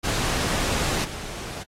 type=noise with level steps; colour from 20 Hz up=pink; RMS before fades=-25 / -35 dBFS; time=0.03-1.64 s; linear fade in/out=20 ms; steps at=1.04 s; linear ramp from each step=5 ms; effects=low-pass 9000 Hz 12 dB/octave + AAC 48 kbps